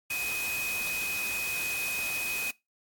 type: tone in noise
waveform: sine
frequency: 2509 Hz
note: D#7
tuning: 14 cents sharp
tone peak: -31 dBFS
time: 0.1-2.51 s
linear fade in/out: 5 ms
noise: white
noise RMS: -36 dBFS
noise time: 0.1-2.51 s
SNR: +2 dB
effects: noise-tail reverb RT60 0.2 s tail -21 dB re dry + AAC 64 kbps